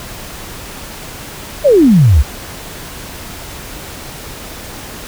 sine exponential sweep, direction down, 630 to 61.74 Hz, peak -4 dBFS, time 1.64-2.23 s, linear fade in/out 20 ms, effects pink hiss -29 dBFS RMS until 5.07 s

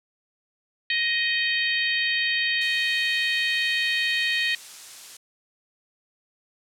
harmonic tone, 625 Hz, D#5, 8 cents sharp, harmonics 3 / 4 / 5 / 6 / 7, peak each -25 / -27 / -29 / -31 / -32 dBFS, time 0.9-4.55 s, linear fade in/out 2 ms
blue noise, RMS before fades -37 dBFS, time 2.61-5.17 s, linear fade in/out 5 ms
effects low-pass 8000 Hz 12 dB/octave

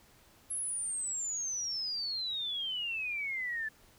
sine exponential sweep, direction down, 11070 to 1730 Hz, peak -33 dBFS, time 0.5-3.69 s, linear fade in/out 10 ms, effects pink hiss -62 dBFS RMS until 3.98 s

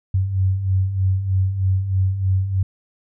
sine beating tone pair, 92.5 / 95.7 Hz, F#2 / G2, 0 / -41 cents, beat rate 3.2 Hz, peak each -24 / -17 dBFS, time 0.14-2.63 s, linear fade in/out 5 ms, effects none

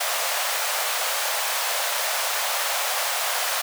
pink high-pass noise, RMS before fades -25 dBFS, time 0-3.62 s, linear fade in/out 10 ms, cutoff 560 Hz, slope 48 dB/octave, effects none

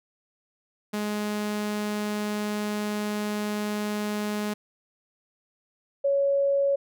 sawtooth / sine tone pair in turn, 209.3 / 557.5 Hz, G#3 / C#5, +14 / +10 cents, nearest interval octave + perfect fourth, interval 1696 cents, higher second, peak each -23 / -20 dBFS, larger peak second, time 0.93-4.54 / 6.04-6.76 s, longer first, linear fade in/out 10 ms, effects none

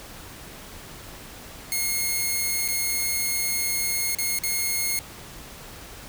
5% pulse tone with dropouts, 2158 Hz, C#7, 47 cents flat, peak -13 dBFS, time 1.72-4.99 s, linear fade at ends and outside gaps 0 ms, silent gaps 2.679-2.686 / 4.149-4.186 / 4.387-4.436 s, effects pink hiss -42 dBFS RMS until 6.08 s

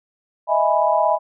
sine chord, E major seventh, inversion third, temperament equal, 622.3 / 659.3 / 830.6 / 987.8 Hz, D#5 / E5 / G#5 / B5, 0 / 0 / 0 / 0 cents, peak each -20 dBFS, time 0.47-1.19 s, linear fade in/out 50 ms, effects none

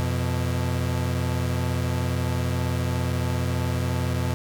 35% pulse tone pair together, 87.31 / 125.16 Hz, F2 / B2, 0 / +24 cents, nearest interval tritone, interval 624 cents, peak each -24 dBFS, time 0-4.34 s, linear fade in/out 0 ms, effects none

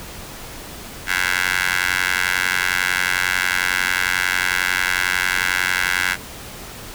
15% pulse tone with high-pass filter, 91.1 Hz, F#2, 26 cents flat, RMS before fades -20 dBFS, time 1.06-6.17 s, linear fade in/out 50 ms, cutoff 1700 Hz, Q 3.2, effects pink hiss -35 dBFS RMS until 6.94 s

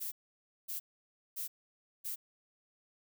violet noise bursts, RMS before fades -39 dBFS, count 4, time 0-2.16 s, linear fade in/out 20 ms, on 120 ms, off 560 ms, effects none

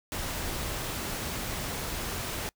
pink noise, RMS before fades -34 dBFS, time 0.12-2.49 s, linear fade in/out 0 ms, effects noise-tail reverb RT60 0.1 s tail -25 dB re dry

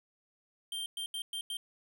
square tone bursts at uneven times, 3162 Hz, G7, 14 cents sharp, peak -36 dBFS, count 5, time 0.72-0.86 / 0.97-1.06 / 1.14-1.22 / 1.33-1.41 / 1.5-1.57 s, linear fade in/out 2 ms, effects none

